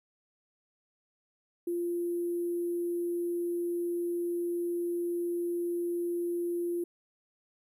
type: tone with sample-and-hold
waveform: sine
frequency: 346.4 Hz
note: F4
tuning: 14 cents flat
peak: -29 dBFS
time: 1.67-6.84 s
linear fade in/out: 5 ms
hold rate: 11025 Hz
effects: none